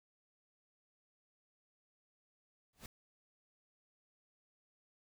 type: noise with exponential growth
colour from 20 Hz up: pink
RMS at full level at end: -45 dBFS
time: 2.73-2.86 s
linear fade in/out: 2 ms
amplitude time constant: 27 ms
effects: none